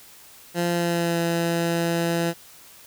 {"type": "tone with pitch glide", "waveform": "15% pulse", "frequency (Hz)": [172.9, 168.85], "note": ["F3", "E3"], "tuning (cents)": [-17, 42], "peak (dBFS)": -15, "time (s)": [0.54, 2.34], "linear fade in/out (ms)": 50, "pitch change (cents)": -41, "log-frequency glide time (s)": [0.69, 1.19], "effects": ["white hiss -48 dBFS RMS until 2.86 s"]}